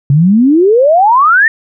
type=exponential sweep; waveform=sine; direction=up; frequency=133.9 to 1864.7 Hz; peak=-4 dBFS; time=0.1-1.48 s; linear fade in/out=2 ms; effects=none